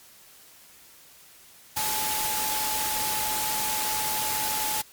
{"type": "tone in noise", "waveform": "sine", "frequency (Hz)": 859, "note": "A5", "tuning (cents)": -42, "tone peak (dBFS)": -31, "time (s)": [1.76, 4.82], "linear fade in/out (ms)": 10, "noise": "white", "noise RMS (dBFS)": -28, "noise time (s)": [1.76, 4.82], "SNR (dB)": -6, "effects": ["white hiss -52 dBFS RMS until 4.92 s", "MP3 96 kbps"]}